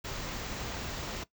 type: band-stop noise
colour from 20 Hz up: pink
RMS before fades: -38 dBFS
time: 0.04-1.24 s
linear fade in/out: 10 ms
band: 7600 to 15000 Hz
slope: 96 dB/octave
effects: noise-tail reverb RT60 0.1 s tail -17 dB re dry